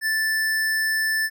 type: tone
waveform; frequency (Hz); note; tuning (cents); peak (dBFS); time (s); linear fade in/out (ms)
square; 1760; A6; 0; -21; 0.01-1.3; 50
effects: none